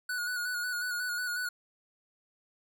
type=tone with vibrato; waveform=square; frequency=1463 Hz; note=F#6; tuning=20 cents flat; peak=-32 dBFS; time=0.09-1.49 s; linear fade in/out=5 ms; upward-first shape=square; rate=5.5 Hz; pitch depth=30 cents each way; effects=none